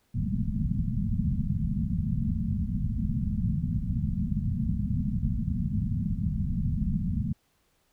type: low-pass noise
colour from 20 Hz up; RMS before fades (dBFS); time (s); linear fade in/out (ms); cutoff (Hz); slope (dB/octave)
white; -28; 0.14-7.33; 10; 230; 96
effects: pink hiss -70 dBFS RMS until 7.92 s

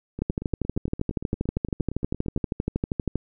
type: two click trains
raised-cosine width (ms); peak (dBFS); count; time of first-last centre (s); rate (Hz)
3; -11 / -20; 38 / 20; 0.22-3.157 / 0.19-2.376; 12.6 / 8.69
effects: none

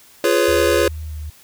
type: chord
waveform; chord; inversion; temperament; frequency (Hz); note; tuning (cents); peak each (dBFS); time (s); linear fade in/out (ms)
square; C# dominant seventh; first; just; 346.5 / 415.8 / 498.9 / 554.4; E#4 / G#4 / B4 / C#5; -14 / +2 / +17 / 0; -20; 0.24-0.88; 2
type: tone with pitch glide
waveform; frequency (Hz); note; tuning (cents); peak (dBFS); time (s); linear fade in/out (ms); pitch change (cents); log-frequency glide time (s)
sine; 77.78 to 75.83; D#2 to D#2; 0 to -44; -26; 0.48-1.3; 5; -44; 1.06-1.15
effects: white hiss -48 dBFS RMS until 1.43 s

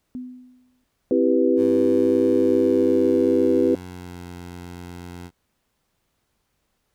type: tone with exponential decay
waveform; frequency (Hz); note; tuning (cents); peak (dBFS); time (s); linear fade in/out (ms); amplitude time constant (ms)
sine; 251.4; B3; +31; -27; 0.15-0.84; 0; 150
type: chord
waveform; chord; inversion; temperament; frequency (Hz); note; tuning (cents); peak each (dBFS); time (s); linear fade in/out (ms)
sine; C major seventh; none; equal; 261.6 / 329.6 / 392 / 493.9; C4 / E4 / G4 / B4; 0 / 0 / 0 / 0; -21; 1.11-3.75; 2
type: tone with pitch glide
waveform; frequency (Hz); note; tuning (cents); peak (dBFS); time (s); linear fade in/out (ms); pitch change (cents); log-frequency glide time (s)
15% pulse; 100 to 88.07; G2 to F2; +35 to +15; -29; 1.56-5.31; 50; -220; 2.37-4.22
effects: pink hiss -72 dBFS RMS until 6.94 s

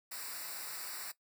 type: noise with comb filter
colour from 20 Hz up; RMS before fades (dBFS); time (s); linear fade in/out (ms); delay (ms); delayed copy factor
white; -43; 0.11-1.12; 10; 0.31; -0.85
effects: noise-tail reverb RT60 0.1 s tail -17 dB re dry

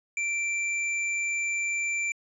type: tone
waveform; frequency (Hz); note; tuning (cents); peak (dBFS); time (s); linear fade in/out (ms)
square; 2349; D7; 0; -27; 0.17-2.12; 2
effects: resampled to 24000 Hz + 11-bit

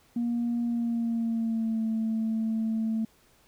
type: tone with pitch glide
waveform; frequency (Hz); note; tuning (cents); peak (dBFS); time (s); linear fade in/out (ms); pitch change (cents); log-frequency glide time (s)
sine; 236.9 to 222.3; A#3 to A3; +28 to +18; -24; 0.16-3.05; 5; -110; 0.63-1.83
effects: tanh soft clip ceiling -22 dBFS + pink hiss -62 dBFS RMS until 3.47 s

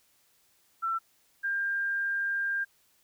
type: tone pair in turn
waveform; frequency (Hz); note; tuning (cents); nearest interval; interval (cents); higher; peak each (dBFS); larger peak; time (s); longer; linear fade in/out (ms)
sine; 1342 / 1598.3; E6 / G6; +31 / +33; minor third; 302; second; -27; neither; 0.82-0.99 / 1.43-2.65; second; 20
effects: white hiss -67 dBFS RMS until 3.03 s

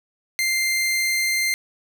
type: tone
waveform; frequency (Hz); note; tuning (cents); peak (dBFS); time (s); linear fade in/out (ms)
sawtooth; 2093; C7; 0; -16; 0.39-1.54; 0
effects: none

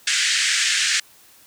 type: band-pass noise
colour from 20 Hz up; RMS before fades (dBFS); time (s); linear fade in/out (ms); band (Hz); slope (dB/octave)
pink; -20; 0.07-1; 5; 1600 to 8400; 48
effects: white hiss -51 dBFS RMS until 1.46 s

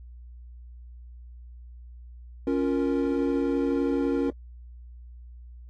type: chord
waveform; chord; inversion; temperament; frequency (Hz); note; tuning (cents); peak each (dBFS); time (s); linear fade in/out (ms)
triangle; Bb minor; first; equal; 277.2 / 349.2 / 466.2; Db4 / F4 / Bb4; 0 / 0 / 0; -23 / -27 / -27; 2.47-4.3; 2
effects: added 60 Hz sine -42 dBFS peak until 5.69 s + AAC 32 kbps

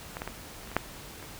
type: clicks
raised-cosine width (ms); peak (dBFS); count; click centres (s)
0.5; -20 / -18 / -19 / -30 / -29 / -8 / -30; 7; 0.169 / 0.219 / 0.276 / 0.674 / 0.716 / 0.766 / 1.227
effects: pink hiss -45 dBFS RMS until 1.39 s

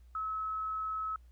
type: tone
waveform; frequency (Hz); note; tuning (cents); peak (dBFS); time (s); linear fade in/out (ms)
sine; 1291; E6; -37; -33; 0.15-1.16; 2
effects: added 60 Hz sine -54 dBFS peak until 1.31 s + pink hiss -75 dBFS RMS until 1.31 s

